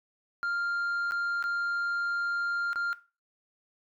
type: tone with dropouts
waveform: sine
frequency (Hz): 1396.9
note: F6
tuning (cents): 0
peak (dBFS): -25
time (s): 0.43-2.93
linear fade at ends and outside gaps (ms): 0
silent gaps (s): 1.11-1.12 / 1.426-1.44 / 2.731-2.758
effects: noise-tail reverb RT60 0.3 s tail -17 dB re dry + tanh soft clip ceiling -27 dBFS